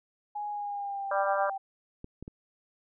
sine tone with pitch glide, 830.6 to 779.5 Hz, G#5 to G5, 0 to -10 cents, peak -32 dBFS, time 0.35-1.58 s, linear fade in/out 10 ms, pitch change -110 cents, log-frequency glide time 0.5-1.2 s
harmonic tone, 197.1 Hz, G3, 10 cents sharp, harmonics 3 / 4 / 5 / 6 / 7 / 8, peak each -29 / -32 / -35 / -33 / -36 / -37 dBFS, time 1.11-1.5 s, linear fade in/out 5 ms
clicks, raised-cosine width 3 ms, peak -28 dBFS, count 3, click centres 2.044 / 2.226 / 2.279 s
effects none

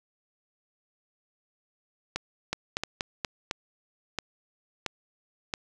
two click trains, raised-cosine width 0.2 ms, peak -11 / -12 dBFS, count 4 / 6, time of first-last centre 2.53-3.248 / 2.16-5.538 s, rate 4.18 / 1.48 Hz, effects none

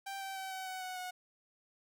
sawtooth tone with pitch steps, 784 / 775 / 766.1 / 757.3 / 748.6 / 740 / 731.5 Hz, G5 / G5 / G5 / F#5 / F#5 / F#5 / F#5, 0 / -20 / -40 / +40 / +20 / 0 / -20 cents, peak -36 dBFS, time 0.06-1.11 s, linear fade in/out 10 ms, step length 150 ms, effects none

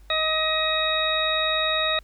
harmonic tone, 630 Hz, D#5, 21 cents sharp, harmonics 1 / 2 / 3 / 4 / 6, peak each -27 / -28 / -29 / -31 / -24 dBFS, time 0.1-1.99 s, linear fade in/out 2 ms, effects added 50 Hz sine -46 dBFS peak until 2.03 s + pink hiss -61 dBFS RMS until 2.03 s

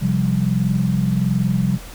sine chord, C suspended fourth, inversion none, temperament equal, 130.81 / 174.61 / 196 Hz, C3 / F3 / G3, 0 / 0 / 0 cents, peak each -20 dBFS, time 0.01-1.78 s, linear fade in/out 20 ms, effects added 42 Hz sine -36 dBFS peak until 1.94 s + pink hiss -39 dBFS RMS until 1.94 s

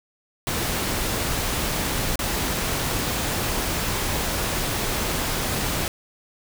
pink noise with dropouts, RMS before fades -25 dBFS, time 0.47-5.88 s, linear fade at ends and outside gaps 1 ms, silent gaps 2.157-2.191 s, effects none

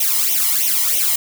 blue noise with flanger, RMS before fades -17 dBFS, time 0-1.16 s, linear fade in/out 5 ms, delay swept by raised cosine 0.32 to 1 ms, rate 3.1 Hz, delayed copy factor +0.8, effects none

